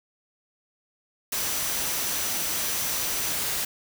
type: tone in noise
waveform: sine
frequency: 5920 Hz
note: F#8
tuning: in tune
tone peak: -36 dBFS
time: 1.35-3.33 s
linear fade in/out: 5 ms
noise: white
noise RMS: -28 dBFS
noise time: 1.32-3.65 s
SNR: -11 dB
effects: none